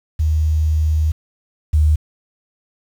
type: tone pair in turn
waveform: sine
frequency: 77.78 / 76.4 Hz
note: D#2 / D#2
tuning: 0 / -31 cents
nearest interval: unison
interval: 31 cents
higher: first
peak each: -13 / -10 dBFS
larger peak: second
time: 0.19-1.12 / 1.73-1.96 s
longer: first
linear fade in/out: 10 ms
effects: 7-bit